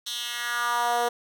10% pulse tone with high-pass filter sweep, 239.3 Hz, A#3, 46 cents sharp, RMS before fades -27 dBFS, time 0.06-1.09 s, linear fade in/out 10 ms, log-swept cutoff 4000 to 510 Hz, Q 2.5, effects none

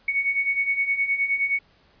sine beating tone pair, 2217 / 2226.6 Hz, C#7 / C#7, 0 / +7 cents, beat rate 9.6 Hz, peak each -27 / -22 dBFS, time 0.08-1.59 s, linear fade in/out 5 ms, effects pink hiss -59 dBFS RMS until 2 s + resampled to 11025 Hz

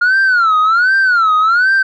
sine tone with vibrato, 1403 Hz, F6, 8 cents sharp, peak -6 dBFS, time 0.01-1.83 s, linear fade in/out 10 ms, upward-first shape sine, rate 1.3 Hz, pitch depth 200 cents each way, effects tanh soft clip ceiling -7 dBFS

